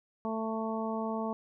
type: harmonic tone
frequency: 221.9 Hz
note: A3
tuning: 15 cents sharp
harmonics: 1 / 2 / 3 / 4 / 5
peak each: -34 / -38 / -38 / -39 / -41 dBFS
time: 0.25-1.33 s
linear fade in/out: 0 ms
effects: none